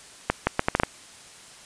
accelerating click train, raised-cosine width 0.5 ms, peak -4 dBFS, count 7, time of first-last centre 0.3-0.834 s, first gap 170 ms, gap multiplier 0.73, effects white hiss -47 dBFS RMS until 1.65 s + resampled to 22050 Hz

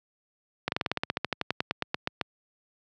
slowing click train, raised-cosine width 0.3 ms, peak -10 dBFS, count 20, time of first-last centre 0.68-2.213 s, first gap 41 ms, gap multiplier 1.07, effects high-pass 100 Hz 12 dB/octave

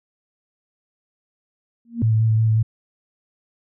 sine tone with exponential growth, 233.5 Hz, A#3, 3 cents sharp, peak -16 dBFS, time 1.85-2.02 s, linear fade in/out 2 ms, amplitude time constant 36 ms
sine tone with vibrato, 110.9 Hz, A2, 14 cents sharp, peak -14 dBFS, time 2.02-2.63 s, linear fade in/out 10 ms, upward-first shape square, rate 5.5 Hz, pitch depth 15 cents each way
effects none

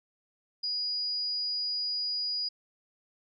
sine tone, 4900 Hz, D#8, 27 cents flat, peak -29 dBFS, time 0.63-2.49 s, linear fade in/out 10 ms, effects none

